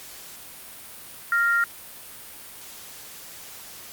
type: tone pair together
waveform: sine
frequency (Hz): 1396.9 / 1862.2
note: F6 / A#6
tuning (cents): 0 / -2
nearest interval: perfect fourth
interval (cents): 498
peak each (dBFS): -19 / -25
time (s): 1.32-1.64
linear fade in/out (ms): 2
effects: white hiss -42 dBFS RMS until 3.92 s + Opus 48 kbps